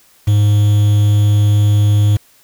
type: tone with quantisation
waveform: triangle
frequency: 103.83 Hz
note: G#2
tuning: in tune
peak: -6 dBFS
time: 0.27-2.17 s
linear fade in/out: 10 ms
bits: 5
effects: white hiss -50 dBFS RMS until 2.43 s